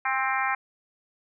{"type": "harmonic tone with a mistuned harmonic", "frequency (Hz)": 263.4, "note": "C4", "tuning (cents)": 12, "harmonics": [3, 4, 5, 6, 7, 8, 9], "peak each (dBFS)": [-29, -30, -31, -32, -32, -33, -34], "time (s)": [0.05, 0.55], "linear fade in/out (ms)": 5, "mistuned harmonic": 3, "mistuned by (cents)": 20, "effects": []}